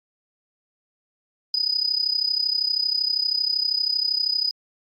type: tone with amplitude modulation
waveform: sine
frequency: 4978 Hz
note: D#8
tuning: in tune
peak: -16 dBFS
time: 1.54-4.51 s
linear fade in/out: 2 ms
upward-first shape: sine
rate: 32.7 Hz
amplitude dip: 85%
effects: tanh soft clip ceiling -12 dBFS + AAC 48 kbps